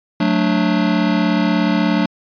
square chord, D major, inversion first, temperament just, 183.54 / 220.2 / 293.7 Hz, F#3 / A3 / D4, -14 / +2 / 0 cents, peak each -19 dBFS, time 0.2-2.06 s, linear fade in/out 5 ms, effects resampled to 11025 Hz

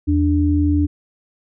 sine tone pair together, 82.48 / 293.7 Hz, E2 / D4, +2 / 0 cents, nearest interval octave + minor seventh, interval 2198 cents, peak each -16 dBFS, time 0.07-0.87 s, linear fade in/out 20 ms, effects none

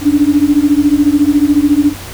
sine beating tone pair, 284.6 / 298.6 Hz, C#4 / D4, +46 / +29 cents, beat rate 14 Hz, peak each -10 dBFS, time 0.01-1.94 s, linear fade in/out 50 ms, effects added 92 Hz sine -29 dBFS peak until 2.13 s + pink hiss -29 dBFS RMS until 2.13 s

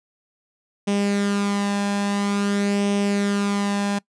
sawtooth tone with flanger, 201.8 Hz, G#3, 49 cents flat, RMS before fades -22 dBFS, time 0.87-3.99 s, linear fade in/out 10 ms, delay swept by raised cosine 0.34 to 1.19 ms, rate 0.49 Hz, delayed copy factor +0.5, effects noise-tail reverb RT60 0.1 s tail -23 dB re dry + resampled to 22050 Hz

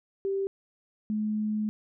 sine tone pair in turn, 390.9 / 213.4 Hz, G4 / G#3, -5 / +47 cents, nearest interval minor seventh, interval 1048 cents, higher first, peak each -26 dBFS, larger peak neither, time 0.25-0.47 / 1.1-1.69 s, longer second, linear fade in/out 0 ms, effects none

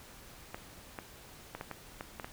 clicks, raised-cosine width 0.5 ms, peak -24 dBFS, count 8, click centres 0.545 / 0.988 / 1.55 / 1.611 / 1.713 / 2.009 / 2.198 / 2.245 s, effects pink hiss -53 dBFS RMS until 2.32 s

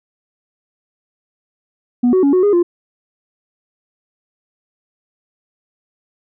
sine tone with pitch steps, 244.3 / 373.2 / 280.8 / 367.4 / 410.3 / 348 Hz, B3 / F#4 / C#4 / F#4 / G#4 / F4, -19 / +15 / +22 / -12 / -21 / -6 cents, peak -7 dBFS, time 2.03-2.63 s, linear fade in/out 10 ms, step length 100 ms, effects tanh soft clip ceiling -8 dBFS

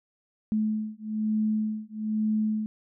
sine beating tone pair, 215.1 / 216.2 Hz, A3 / A3, -39 / -30 cents, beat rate 1.1 Hz, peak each -28 dBFS, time 0.52-2.66 s, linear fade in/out 0 ms, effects none

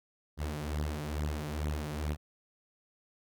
sawtooth beating tone pair, 73.42 / 75.72 Hz, D2 / D#2, 0 / -47 cents, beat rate 2.3 Hz, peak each -33 / -31 dBFS, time 0.37-2.17 s, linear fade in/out 50 ms, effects none

